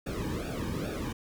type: noise with flanger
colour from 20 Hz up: brown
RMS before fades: -34 dBFS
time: 0.06-1.13 s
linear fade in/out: 10 ms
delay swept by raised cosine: 0.97 to 1.5 ms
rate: 2.4 Hz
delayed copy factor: -1
effects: none